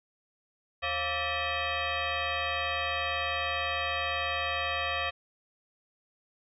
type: tone with frequency modulation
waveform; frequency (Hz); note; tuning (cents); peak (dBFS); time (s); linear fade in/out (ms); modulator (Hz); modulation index
sine; 698.5; F5; 0; -28; 0.82-5.11; 20; 619; 4.3
effects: none